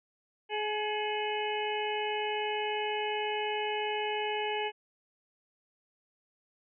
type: harmonic tone with a mistuned harmonic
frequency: 422.8 Hz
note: G#4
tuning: 31 cents sharp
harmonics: 1 / 2 / 4 / 5 / 6 / 7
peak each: -34 / -34 / -42 / -41 / -40 / -39 dBFS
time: 0.49-4.72 s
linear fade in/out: 50 ms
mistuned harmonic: 5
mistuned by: +38 cents
effects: none